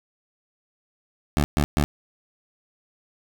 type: tone bursts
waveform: 15% pulse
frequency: 73.42 Hz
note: D2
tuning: in tune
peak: -12 dBFS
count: 3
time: 1.37-1.84 s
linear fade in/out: 0 ms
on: 70 ms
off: 130 ms
effects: none